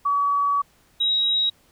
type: tone pair in turn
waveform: sine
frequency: 1137 / 3824 Hz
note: C#6 / A#7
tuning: +44 / +43 cents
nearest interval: octave + major sixth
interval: 2099 cents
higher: second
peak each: -18 dBFS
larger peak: neither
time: 0.05-0.62 / 1-1.5 s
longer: first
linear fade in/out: 10 ms
effects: pink hiss -59 dBFS RMS until 1.71 s